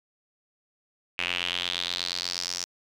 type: tone with band-pass filter sweep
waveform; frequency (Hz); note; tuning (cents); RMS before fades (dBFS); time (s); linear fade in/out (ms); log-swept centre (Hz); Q
square; 44.21; F1; +22; -31; 1.18-2.65; 10; 2600 to 5700; 4.4
effects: none